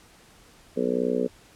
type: harmonic tone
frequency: 61.74 Hz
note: B1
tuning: in tune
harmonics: 3 / 4 / 5 / 6 / 7 / 8 / 9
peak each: -33 / -28 / -34 / -33 / -27 / -29 / -34 dBFS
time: 0.76-1.28 s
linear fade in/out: 20 ms
effects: pink hiss -54 dBFS RMS until 1.55 s + low-pass 11000 Hz 12 dB/octave